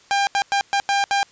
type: tone bursts at uneven times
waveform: sawtooth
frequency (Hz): 799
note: G5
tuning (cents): +33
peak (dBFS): -13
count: 6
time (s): 0.11-0.27 / 0.35-0.42 / 0.52-0.61 / 0.73-0.8 / 0.89-1.04 / 1.11-1.23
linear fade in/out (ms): 0
effects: white hiss -52 dBFS RMS until 1.31 s + resampled to 16000 Hz